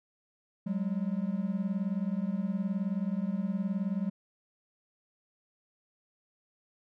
triangle beating tone pair, 185 / 204 Hz, F#3 / G#3, 0 / -31 cents, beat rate 19 Hz, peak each -30 dBFS, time 0.66-4.1 s, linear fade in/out 10 ms, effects none

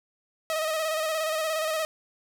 sawtooth tone with vibrato, 631 Hz, D#5, 24 cents sharp, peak -22 dBFS, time 0.5-1.85 s, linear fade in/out 0 ms, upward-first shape square, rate 17 Hz, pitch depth 35 cents each way, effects none

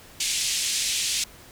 white band-pass noise, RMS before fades -26 dBFS, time 0.2-1.24 s, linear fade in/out 5 ms, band 2400 to 8400 Hz, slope 24 dB/octave, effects pink hiss -48 dBFS RMS until 1.51 s

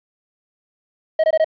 triangle tone bursts, 634 Hz, D#5, 32 cents sharp, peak -10 dBFS, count 4, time 1.19-1.445 s, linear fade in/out 5 ms, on 48 ms, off 21 ms, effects resampled to 11025 Hz + 8-bit

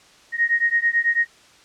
sine beating tone pair, 1864.7 / 1873.8 Hz, A#6 / A#6, 0 / +8 cents, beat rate 9.1 Hz, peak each -20 dBFS, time 0.32-1.27 s, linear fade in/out 50 ms, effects white hiss -51 dBFS RMS until 1.64 s + low-pass 6000 Hz 12 dB/octave

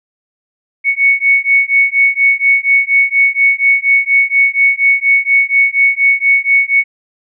sine beating tone pair, 2217 / 2221.2 Hz, C#7 / C#7, 0 / +3 cents, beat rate 4.2 Hz, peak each -11 dBFS, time 0.84-6.84 s, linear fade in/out 50 ms, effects none

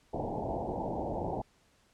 white low-pass noise, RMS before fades -35 dBFS, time 0.13-1.42 s, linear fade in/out 10 ms, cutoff 900 Hz, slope 96 dB/octave, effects pink hiss -67 dBFS RMS until 1.93 s + low-pass 9000 Hz 12 dB/octave

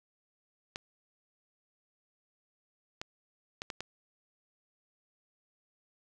clicks, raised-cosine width 0.2 ms, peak -20 dBFS, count 5, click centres 0.759 / 3.015 / 3.619 / 3.702 / 3.806 s, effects none

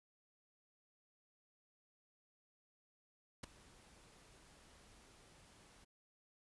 pink noise with ADSR envelope, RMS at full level -45 dBFS, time 3.43-5.85 s, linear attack 8 ms, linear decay 9 ms, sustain -19 dB, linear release 14 ms, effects resampled to 24000 Hz

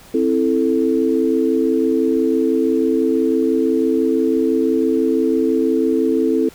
sine chord, A minor, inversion first, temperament just, 264 / 330 / 440 Hz, C4 / E4 / A4, +16 / +2 / 0 cents, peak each -18 dBFS, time 0.14-6.49 s, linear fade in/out 5 ms, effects pink hiss -44 dBFS RMS until 6.54 s

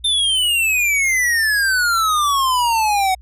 square exponential sweep, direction down, 3612 to 740 Hz, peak -15 dBFS, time 0.04-3.15 s, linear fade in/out 10 ms, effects added 60 Hz sine -39 dBFS peak until 3.21 s + resampled to 32000 Hz

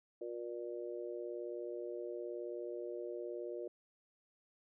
harmonic tone, 119 Hz, A#2, 36 cents sharp, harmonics 3 / 4 / 5, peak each -43 / -45 / -47 dBFS, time 0.21-3.68 s, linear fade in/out 5 ms, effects none

